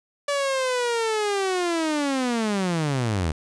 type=linear sweep; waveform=sawtooth; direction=down; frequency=577 to 73.42 Hz; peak=-18 dBFS; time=0.28-3.32 s; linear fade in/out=5 ms; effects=resampled to 22050 Hz + 10-bit